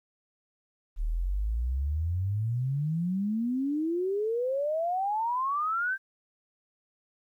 sine exponential sweep, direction up, 36.27 to 1595 Hz, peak -26 dBFS, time 0.96-5.98 s, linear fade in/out 50 ms, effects 11-bit

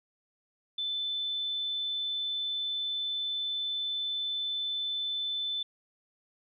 sine tone, 3520 Hz, A7, in tune, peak -30 dBFS, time 0.78-5.63 s, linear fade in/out 5 ms, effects none

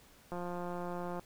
click train, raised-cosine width 1 ms, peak -27 dBFS, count 155, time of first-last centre 0.32-1.195 s, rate 176 Hz, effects pink hiss -61 dBFS RMS until 1.25 s

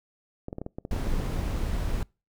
clicks, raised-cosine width 2 ms, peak -21 dBFS, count 12, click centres 0.484 / 0.529 / 0.584 / 0.616 / 0.664 / 0.785 / 0.851 / 0.931 / 0.964 / 1.07 / 1.139 / 1.2 s
brown noise, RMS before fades -28 dBFS, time 0.91-2.03 s, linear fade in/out 2 ms
effects noise-tail reverb RT60 0.3 s tail -26 dB re dry

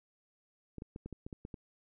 clicks, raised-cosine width 3 ms, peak -30 dBFS, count 9, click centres 0.783 / 0.821 / 0.961 / 1.06 / 1.127 / 1.265 / 1.328 / 1.451 / 1.542 s, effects none

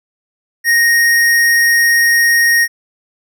square tone, 1864.7 Hz, A#6, in tune, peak -9 dBFS, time 0.64-2.68 s, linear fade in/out 50 ms, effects none

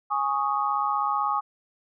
sine chord, Ab suspended fourth, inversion none, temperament equal, 830.6 / 1108.7 / 1244.5 Hz, Ab5 / Db6 / Eb6, 0 / 0 / 0 cents, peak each -27 dBFS, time 0.1-1.41 s, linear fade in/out 20 ms, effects none

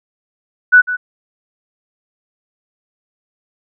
sine tone with echo, 1483 Hz, F#6, 4 cents sharp, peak -3 dBFS, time 0.72-0.82 s, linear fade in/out 20 ms, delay 150 ms, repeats 1, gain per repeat -13 dB, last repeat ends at 0.97 s, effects none

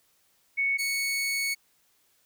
sine / sawtooth tone pair in turn, 2217 / 2217 Hz, C#7 / C#7, 0 / 0 cents, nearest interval unison, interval 0 cents, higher neither, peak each -23 dBFS, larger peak neither, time 0.57-0.78 / 0.78-1.55 s, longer second, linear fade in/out 20 ms, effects white hiss -67 dBFS RMS until 2.25 s

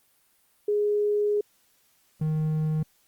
sine / triangle tone pair in turn, 415.3 / 155.56 Hz, G#4 / D#3, 0 / 0 cents, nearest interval octave + perfect fourth, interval 1700 cents, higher first, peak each -21 dBFS, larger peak neither, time 0.68-1.41 / 2.21-2.83 s, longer first, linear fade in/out 5 ms, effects white hiss -65 dBFS RMS until 3.07 s + Opus 32 kbps

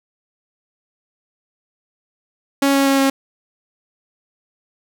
sawtooth tone with pitch steps, 277.2 / 275.3 / 273.4 / 271.5 Hz, C#4 / C#4 / C#4 / C#4, 0 / -12 / -24 / -36 cents, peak -9 dBFS, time 2.62-3.1 s, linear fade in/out 5 ms, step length 120 ms, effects none

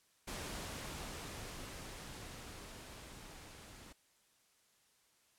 pink noise with level ramp, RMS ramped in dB -43 to -55 dBFS, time 0.27-3.93 s, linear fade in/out 10 ms, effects white hiss -72 dBFS RMS until 5.38 s + low-pass 11000 Hz 12 dB/octave

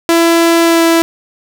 sawtooth tone with pitch glide, 334.8 to 331.7 Hz, E4 to E4, +27 to +11 cents, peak -3 dBFS, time 0.09-1.02 s, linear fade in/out 0 ms, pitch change -16 cents, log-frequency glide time 0.63-0.83 s, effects none

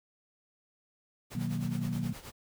pink noise with tremolo, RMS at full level -45 dBFS, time 1.3-2.32 s, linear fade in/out 20 ms, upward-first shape sine, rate 9.5 Hz, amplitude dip 70%
sine chord, B major seventh, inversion none, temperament equal with one note detuned, 123.47 / 155.56 / 185 / 234.7 Hz, B2 / D#3 / F#3 / A#3, 0 / 0 / 0 / +12 cents, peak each -36 dBFS, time 1.35-2.13 s, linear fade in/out 5 ms
effects none

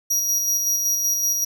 40% pulse tone with tremolo, 5750 Hz, F8, 50 cents sharp, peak -17 dBFS, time 0.1-1.45 s, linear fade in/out 10 ms, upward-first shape square, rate 5.3 Hz, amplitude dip 30%, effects 9-bit

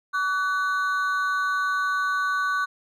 triangle ring-modulated tone, 1318.5 Hz, E6, in tune, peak -17 dBFS, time 0.13-2.66 s, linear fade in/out 20 ms, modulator 175 Hz, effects none

